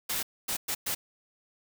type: noise bursts at uneven times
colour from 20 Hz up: white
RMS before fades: -31 dBFS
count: 4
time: 0.09-0.23 / 0.48-0.57 / 0.68-0.75 / 0.86-0.95 s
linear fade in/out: 10 ms
effects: none